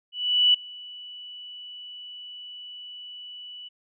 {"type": "tone with ADSR envelope", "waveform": "sine", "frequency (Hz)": 2960, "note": "F#7", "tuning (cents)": 0, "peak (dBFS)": -14, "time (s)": [0.12, 3.69], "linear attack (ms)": 420, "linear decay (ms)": 7, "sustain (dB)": -24, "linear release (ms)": 16, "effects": []}